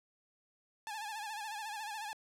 sawtooth tone with vibrato, 854 Hz, G#5, 48 cents sharp, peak -36 dBFS, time 0.87-2.13 s, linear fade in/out 0 ms, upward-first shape sine, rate 14 Hz, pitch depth 85 cents each way, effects low-pass 12000 Hz 12 dB/octave

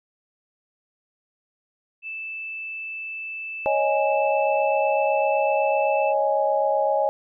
sine tone, 2637 Hz, E7, in tune, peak -30 dBFS, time 2.02-6.14 s, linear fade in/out 50 ms
sine chord, C# suspended second, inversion none, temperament equal, 554.4 / 622.3 / 830.6 Hz, C#5 / D#5 / G#5, 0 / 0 / 0 cents, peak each -23 dBFS, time 3.66-7.09 s, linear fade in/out 0 ms
effects none

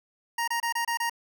25% pulse tone bursts, 935 Hz, A#5, 5 cents sharp, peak -22 dBFS, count 6, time 0.38-1.097 s, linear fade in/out 5 ms, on 97 ms, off 27 ms, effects none

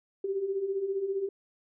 sine beating tone pair, 377.6 / 392.6 Hz, F#4 / G4, +35 / +3 cents, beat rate 15 Hz, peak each -36 / -29 dBFS, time 0.24-1.29 s, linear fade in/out 5 ms, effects none

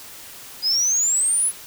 sine exponential sweep, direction up, 4896 to 10548 Hz, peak -14 dBFS, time 0.62-1.52 s, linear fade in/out 50 ms, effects tanh soft clip ceiling -16 dBFS + white hiss -40 dBFS RMS until 1.66 s

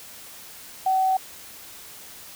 sine tone, 758 Hz, F#5, 42 cents sharp, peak -18 dBFS, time 0.86-1.17 s, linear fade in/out 5 ms, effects white hiss -43 dBFS RMS until 2.35 s

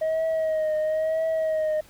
sine tone with vibrato, 631 Hz, D#5, 24 cents sharp, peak -19 dBFS, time 0.01-1.81 s, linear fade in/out 10 ms, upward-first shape triangle, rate 1 Hz, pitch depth 44 cents each way, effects tanh soft clip ceiling -21 dBFS + pink hiss -53 dBFS RMS until 1.89 s

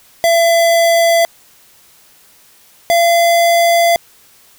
square tone pair in turn, 673 / 681.6 Hz, E5 / F5, +36 / -42 cents, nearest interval unison, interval 22 cents, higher second, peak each -9 dBFS, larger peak neither, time 0.24-1.25 / 2.9-3.96 s, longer second, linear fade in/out 0 ms, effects white hiss -47 dBFS RMS until 4.58 s

